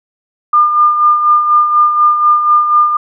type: tone with tremolo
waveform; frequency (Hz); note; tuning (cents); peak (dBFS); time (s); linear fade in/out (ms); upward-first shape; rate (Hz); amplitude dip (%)
sine; 1205; D6; +44; -4; 0.53-2.97; 5; sine; 4.1; 55
effects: none